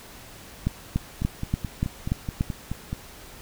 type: two click trains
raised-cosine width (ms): 5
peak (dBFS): -16 / -10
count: 9 / 7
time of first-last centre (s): 1.22-2.929 / 0.67-2.409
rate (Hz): 4.68 / 3.45
effects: pink hiss -45 dBFS RMS until 3.41 s